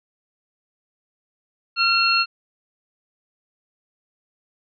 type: tone cluster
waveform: sine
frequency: 1372 / 2718 / 4285 Hz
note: F6 / F7 / C8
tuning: -31 / -48 / +40 cents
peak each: -20 dBFS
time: 1.76-2.26 s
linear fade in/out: 50 ms
effects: none